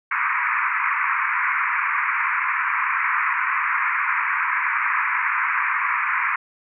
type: band-pass noise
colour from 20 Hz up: pink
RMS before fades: -22 dBFS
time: 0.11-6.36 s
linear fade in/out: 5 ms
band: 970 to 2400 Hz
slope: 96 dB/octave
effects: none